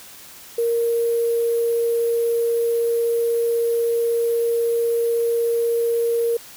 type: tone with sample-and-hold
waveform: sine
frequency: 466.2 Hz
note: A#4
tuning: in tune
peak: -17 dBFS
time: 0.58-6.37 s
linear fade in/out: 5 ms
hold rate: 11025 Hz
effects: white hiss -42 dBFS RMS until 6.56 s